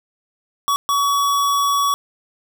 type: tone bursts at uneven times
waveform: square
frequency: 1130 Hz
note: C#6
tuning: 33 cents sharp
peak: -16 dBFS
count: 2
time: 0.68-0.76 / 0.89-1.94 s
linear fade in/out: 0 ms
effects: none